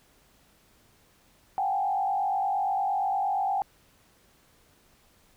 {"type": "tone with frequency modulation", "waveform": "sine", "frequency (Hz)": 784, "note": "G5", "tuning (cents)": 0, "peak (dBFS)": -24, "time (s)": [1.58, 3.62], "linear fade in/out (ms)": 0, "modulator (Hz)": 48.6, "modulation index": 1.1, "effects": ["pink hiss -62 dBFS RMS until 5.36 s"]}